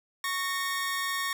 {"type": "tone pair together", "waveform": "sawtooth", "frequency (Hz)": [1108.7, 1841.6], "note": ["C#6", "A#6"], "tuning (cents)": [0, -22], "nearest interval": "major sixth", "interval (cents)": 878, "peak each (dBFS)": -28, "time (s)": [0.24, 1.33], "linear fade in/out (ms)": 2, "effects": []}